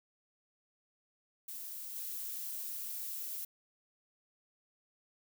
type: noise with level steps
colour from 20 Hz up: violet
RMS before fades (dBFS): -44 / -41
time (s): 1.48-3.45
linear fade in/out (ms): 5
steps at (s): 1.95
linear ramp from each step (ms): 10
effects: none